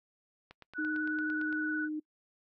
click train, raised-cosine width 0.3 ms, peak -33 dBFS, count 10, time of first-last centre 0.51-1.527 s, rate 8.85 Hz
sine tone with vibrato, 1480 Hz, F#6, in tune, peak -33 dBFS, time 0.74-1.89 s, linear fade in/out 50 ms, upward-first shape sine, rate 19 Hz, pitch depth 23 cents each way
sine tone with pitch glide, 308.2 to 306.2 Hz, D#4 to D#4, -16 to -28 cents, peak -33 dBFS, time 0.78-2 s, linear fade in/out 10 ms, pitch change -12 cents, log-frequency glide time 1.78-1.87 s
effects noise-tail reverb RT60 0.1 s tail -25 dB re dry

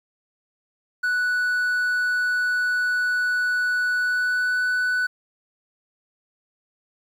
triangle tone with pitch glide, 1480 to 1491.2 Hz, F#6 to F#6, 0 to +13 cents, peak -18 dBFS, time 1.03-5.07 s, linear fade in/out 10 ms, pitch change +13 cents, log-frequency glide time 3.98-4.63 s, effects 9-bit

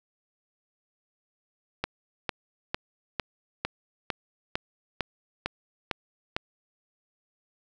click train, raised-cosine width 0.3 ms, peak -11 dBFS, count 11, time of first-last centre 1.84-6.365 s, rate 2.21 Hz, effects none

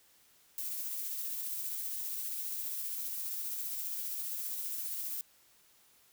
violet noise with tremolo, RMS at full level -37 dBFS, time 0.58-5.21 s, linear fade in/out 0 ms, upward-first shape sine, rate 15 Hz, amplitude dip 25%, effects white hiss -65 dBFS RMS until 6.12 s

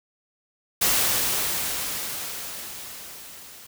white noise with level ramp, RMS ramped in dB -20 to -45 dBFS, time 0.81-3.67 s, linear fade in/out 10 ms, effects none

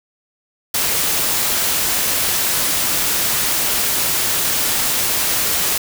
white noise, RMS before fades -18 dBFS, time 0.74-5.78 s, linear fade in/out 5 ms, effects none

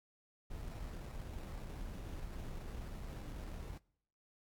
brown noise with sample-and-hold, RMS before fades -45 dBFS, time 0.5-3.78 s, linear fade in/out 5 ms, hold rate 3150 Hz, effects noise-tail reverb RT60 0.7 s tail -24 dB re dry + AAC 64 kbps

